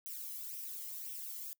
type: noise with flanger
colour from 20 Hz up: violet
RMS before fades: -44 dBFS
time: 0.06-1.53 s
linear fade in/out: 0 ms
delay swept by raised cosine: 0.34 to 0.99 ms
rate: 1.9 Hz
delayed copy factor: +0.55
effects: noise-tail reverb RT60 0.1 s tail -25 dB re dry